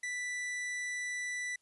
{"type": "tone", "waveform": "45% pulse", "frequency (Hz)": 1975.5, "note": "B6", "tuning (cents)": 0, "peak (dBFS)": -35, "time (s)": [0.03, 1.56], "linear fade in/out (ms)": 5, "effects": ["white hiss -75 dBFS RMS until 1.61 s", "resampled to 24000 Hz"]}